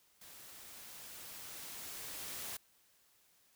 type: noise with level ramp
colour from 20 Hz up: white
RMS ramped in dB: -55 to -43 dBFS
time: 0.21-2.57 s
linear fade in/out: 5 ms
effects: white hiss -70 dBFS RMS until 3.55 s